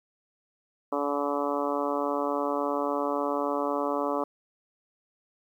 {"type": "harmonic tone", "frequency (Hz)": 143.6, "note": "D3", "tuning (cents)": -39, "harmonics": [2, 3, 4, 5, 6, 7, 8, 9], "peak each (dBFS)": [-32, -33, -31, -36, -36, -35, -34, -40], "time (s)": [0.92, 4.24], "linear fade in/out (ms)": 5, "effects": ["10-bit"]}